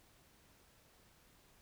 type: silence
effects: pink hiss -67 dBFS RMS until 1.61 s